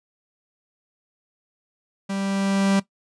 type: tone with level ramp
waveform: 45% pulse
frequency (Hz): 196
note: G3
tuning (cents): 0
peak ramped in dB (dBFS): -25 to -16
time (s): 2.09-2.8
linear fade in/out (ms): 10
effects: noise-tail reverb RT60 0.1 s tail -17 dB re dry + resampled to 22050 Hz